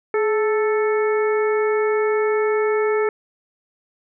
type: harmonic tone with a mistuned harmonic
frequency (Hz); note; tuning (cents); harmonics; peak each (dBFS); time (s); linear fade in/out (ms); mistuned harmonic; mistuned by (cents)
440; A4; 0; 1 / 2 / 3 / 4 / 5; -17 / -29 / -28 / -31 / -31; 0.14-3.09; 2; 1; -59
effects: none